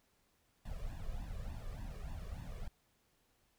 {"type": "noise with flanger", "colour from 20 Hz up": "brown", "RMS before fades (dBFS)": -43, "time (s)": [0.65, 2.68], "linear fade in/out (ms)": 5, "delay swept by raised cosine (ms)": [1.1, 1.77], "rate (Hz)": 3.4, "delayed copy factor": 0.95, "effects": ["pink hiss -75 dBFS RMS until 3.58 s"]}